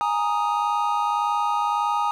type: chord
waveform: triangle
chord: Ab suspended second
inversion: none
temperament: equal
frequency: 830.6 / 932.3 / 1244.5 Hz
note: Ab5 / Bb5 / Eb6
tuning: 0 / 0 / 0 cents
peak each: -23 dBFS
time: 0.01-2.11 s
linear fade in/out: 0 ms
effects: none